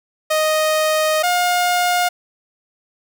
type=tone pair in turn; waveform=sawtooth; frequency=622.3 / 712.8 Hz; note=D#5 / F5; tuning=0 / +35 cents; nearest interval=major second; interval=235 cents; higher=second; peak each=-11 dBFS; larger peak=neither; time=0.3-1.23 / 1.23-2.09 s; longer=first; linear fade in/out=10 ms; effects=none